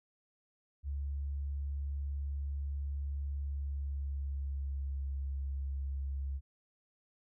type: tone with pitch glide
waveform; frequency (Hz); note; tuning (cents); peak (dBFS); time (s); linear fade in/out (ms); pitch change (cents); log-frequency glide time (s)
sine; 70.4 to 68.51; C#2 to C#2; +27 to -20; -34; 0.83-6.41; 50; -47; 3.43-5.08
effects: none